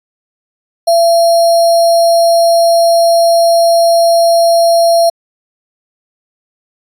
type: tone with sample-and-hold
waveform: sine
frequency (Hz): 675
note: E5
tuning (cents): +41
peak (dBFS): -5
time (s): 0.87-5.1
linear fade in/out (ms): 10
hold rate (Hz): 4900
effects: resampled to 32000 Hz